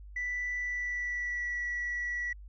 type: tone with pitch glide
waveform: sine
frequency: 1975.5 to 1943.8 Hz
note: B6 to B6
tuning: 0 to -28 cents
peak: -30 dBFS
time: 0.16-2.33 s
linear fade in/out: 5 ms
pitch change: -28 cents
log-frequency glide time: 0.57-1.63 s
effects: tanh soft clip ceiling -28 dBFS + added 50 Hz sine -45 dBFS peak until 2.48 s